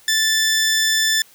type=tone; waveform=15% pulse; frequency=1760 Hz; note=A6; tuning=in tune; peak=-9 dBFS; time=0.08-1.22 s; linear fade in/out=2 ms; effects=white hiss -50 dBFS RMS until 1.34 s